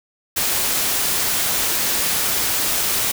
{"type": "noise", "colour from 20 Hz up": "white", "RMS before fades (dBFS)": -20, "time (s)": [0.36, 3.12], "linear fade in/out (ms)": 10, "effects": []}